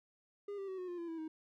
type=tone with pitch steps; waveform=triangle; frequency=406.1 / 391.8 / 378 / 364.7 / 351.9 / 339.5 / 327.6 / 316.1 Hz; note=G#4 / G4 / F#4 / F#4 / F4 / F4 / E4 / D#4; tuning=-39 / -1 / +37 / -25 / +13 / -49 / -11 / +27 cents; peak=-38 dBFS; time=0.48-1.28 s; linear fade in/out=5 ms; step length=100 ms; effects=none